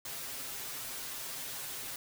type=noise with comb filter; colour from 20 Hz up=white; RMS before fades=-41 dBFS; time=0.05-1.96 s; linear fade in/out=2 ms; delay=7.5 ms; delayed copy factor=+0.95; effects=none